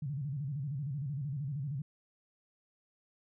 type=tone with vibrato; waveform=sine; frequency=140.2 Hz; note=C#3; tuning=20 cents sharp; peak=-34 dBFS; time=0.02-1.82 s; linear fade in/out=5 ms; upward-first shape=square; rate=13 Hz; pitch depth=130 cents each way; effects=none